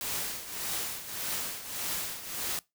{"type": "noise with tremolo", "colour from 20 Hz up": "white", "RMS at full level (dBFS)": -32, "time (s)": [0.01, 2.59], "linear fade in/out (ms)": 0, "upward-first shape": "triangle", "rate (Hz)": 1.7, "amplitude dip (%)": 75, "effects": ["noise-tail reverb RT60 0.2 s tail -22 dB re dry"]}